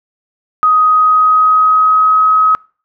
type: tone with pitch glide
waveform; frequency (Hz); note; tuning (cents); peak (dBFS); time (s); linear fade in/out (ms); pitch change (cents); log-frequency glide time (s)
sine; 1253 to 1272; D#6 to D#6; +12 to +38; -6; 0.63-2.55; 0; +26; 0.85-2.22
effects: noise-tail reverb RT60 0.4 s tail -25 dB re dry